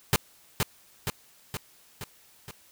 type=noise with echo; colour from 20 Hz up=pink; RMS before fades=-21 dBFS; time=0.13-0.16 s; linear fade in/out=0 ms; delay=470 ms; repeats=5; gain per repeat=-4 dB; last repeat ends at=2.51 s; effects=white hiss -58 dBFS RMS until 2.71 s